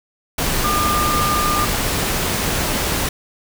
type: tone in noise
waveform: sine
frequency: 1204 Hz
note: D6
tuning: 43 cents sharp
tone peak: -18 dBFS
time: 0.64-1.65 s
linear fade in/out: 5 ms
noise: pink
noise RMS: -20 dBFS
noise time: 0.38-3.09 s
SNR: -1 dB
effects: none